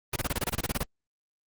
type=noise bursts; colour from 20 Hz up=pink; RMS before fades=-28 dBFS; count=13; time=0.13-0.833 s; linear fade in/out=5 ms; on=31 ms; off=25 ms; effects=Opus 32 kbps